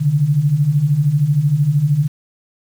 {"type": "beating tone pair", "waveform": "sine", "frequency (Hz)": [136.2, 149.2], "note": ["C#3", "D3"], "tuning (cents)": [-30, 28], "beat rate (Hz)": 13, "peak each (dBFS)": [-18, -13], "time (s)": [0, 2.08], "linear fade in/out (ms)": 20, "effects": ["7-bit"]}